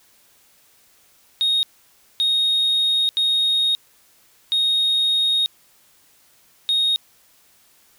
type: tone bursts at uneven times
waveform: sine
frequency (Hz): 3729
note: A#7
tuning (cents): 0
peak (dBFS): -14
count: 5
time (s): 1.41-1.63 / 2.2-3.09 / 3.17-3.75 / 4.52-5.46 / 6.69-6.96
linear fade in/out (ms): 0
effects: tanh soft clip ceiling -14 dBFS + white hiss -56 dBFS RMS until 7.98 s